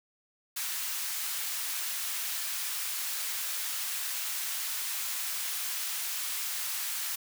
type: high-pass noise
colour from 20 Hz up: white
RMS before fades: -34 dBFS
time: 0.56-7.16 s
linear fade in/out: 10 ms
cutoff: 1200 Hz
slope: 12 dB/octave
effects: none